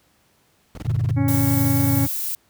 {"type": "noise bursts", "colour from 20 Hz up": "brown", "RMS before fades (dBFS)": -28, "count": 8, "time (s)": [0.75, 1.111], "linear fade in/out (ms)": 2, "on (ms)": 25, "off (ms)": 23}
{"type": "chord", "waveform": "sine", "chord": "Gb augmented", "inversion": "none", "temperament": "equal with one note detuned", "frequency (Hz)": [94.39, 116.54, 146.83], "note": ["Gb2", "Bb2", "D3"], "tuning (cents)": [35, 0, 0], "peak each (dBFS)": [-24, -20, -25], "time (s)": [0.85, 2.07], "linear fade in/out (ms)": 10}
{"type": "harmonic tone", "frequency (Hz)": 277.2, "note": "C#4", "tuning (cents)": 0, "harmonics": [1, 2, 3, 4, 5, 6, 7, 8], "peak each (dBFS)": [-20, -34, -34, -42, -43, -44, -46, -40], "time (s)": [1.16, 2.07], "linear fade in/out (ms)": 20}
{"type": "noise", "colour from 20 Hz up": "violet", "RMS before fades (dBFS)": -26, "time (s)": [1.28, 2.35], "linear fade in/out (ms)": 2}
{"effects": ["pink hiss -61 dBFS RMS until 2.49 s", "high-pass 60 Hz 12 dB/octave"]}